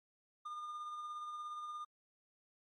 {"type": "tone with tremolo", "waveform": "triangle", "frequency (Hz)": 1212, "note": "D#6", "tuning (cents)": -46, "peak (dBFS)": -39, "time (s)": [0.45, 1.85], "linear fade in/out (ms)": 10, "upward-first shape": "sine", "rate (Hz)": 17, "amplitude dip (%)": 30, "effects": ["MP3 48 kbps"]}